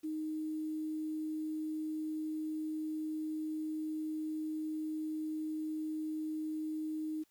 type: tone with quantisation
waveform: sine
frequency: 311.1 Hz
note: D#4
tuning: in tune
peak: -35 dBFS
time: 0.03-7.24 s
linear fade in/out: 20 ms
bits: 10
effects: white hiss -74 dBFS RMS until 7.3 s